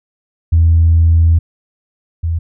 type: tone pair in turn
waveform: sine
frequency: 82.6 / 82.94 Hz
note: E2 / E2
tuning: +4 / +11 cents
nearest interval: unison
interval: 7 cents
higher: second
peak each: -5 / -13 dBFS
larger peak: first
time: 0.52-1.39 / 2.23-2.39 s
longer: first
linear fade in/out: 10 ms
effects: tanh soft clip ceiling -2 dBFS